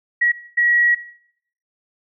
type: tone bursts at uneven times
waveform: sine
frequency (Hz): 1915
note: A#6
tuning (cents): +46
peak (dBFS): -13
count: 2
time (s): 0.21-0.32 / 0.57-0.95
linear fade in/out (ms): 10
effects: noise-tail reverb RT60 0.7 s tail -19 dB re dry